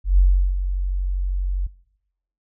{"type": "tone with ADSR envelope", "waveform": "sine", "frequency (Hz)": 46.25, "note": "F#1", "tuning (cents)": 0, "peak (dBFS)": -9, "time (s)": [0.04, 1.67], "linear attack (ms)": 140, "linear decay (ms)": 370, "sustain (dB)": -10, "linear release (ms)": 8, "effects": ["noise-tail reverb RT60 0.8 s tail -22 dB re dry"]}